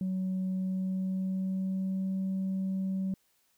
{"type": "tone with pitch glide", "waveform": "sine", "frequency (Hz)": [187.1, 190.48], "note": ["F#3", "G3"], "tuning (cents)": [20, -49], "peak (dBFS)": -27, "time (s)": [0.01, 3.14], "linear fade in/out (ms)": 2, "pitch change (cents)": 31, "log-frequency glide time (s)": [0.47, 2.16], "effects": ["tanh soft clip ceiling -27 dBFS", "white hiss -71 dBFS RMS until 3.57 s"]}